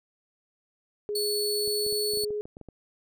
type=tone with pitch glide; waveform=sine; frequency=415.3 to 418.9 Hz; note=G#4 to G#4; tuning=0 to +15 cents; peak=-28 dBFS; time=1.09-2.41 s; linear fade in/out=0 ms; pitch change=+15 cents; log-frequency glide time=1.45-2.02 s
type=tone; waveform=sawtooth; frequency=4425 Hz; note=C#8; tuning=4 cents flat; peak=-25 dBFS; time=1.15-2.25 s; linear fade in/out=5 ms
type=clicks; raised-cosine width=2 ms; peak=-30 dBFS; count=11; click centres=1.677 / 1.865 / 1.926 / 2.136 / 2.173 / 2.237 / 2.306 / 2.455 / 2.569 / 2.613 / 2.687 s
effects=none